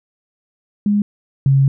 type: tone pair in turn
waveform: sine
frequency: 205.8 / 136.41 Hz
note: G#3 / C#3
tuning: -16 / -27 cents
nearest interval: perfect fifth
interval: 711 cents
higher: first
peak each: -12 / -9 dBFS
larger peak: second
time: 0.86-1.02 / 1.46-1.68 s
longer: second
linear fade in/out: 2 ms
effects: none